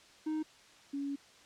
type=tone pair in turn; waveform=triangle / sine; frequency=311.1 / 280.7 Hz; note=D#4 / C#4; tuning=0 / +22 cents; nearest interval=major second; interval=178 cents; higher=first; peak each=-30 / -34 dBFS; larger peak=first; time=0.26-0.43 / 0.93-1.16 s; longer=second; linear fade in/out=10 ms; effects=white hiss -59 dBFS RMS until 1.45 s + low-pass 6000 Hz 12 dB/octave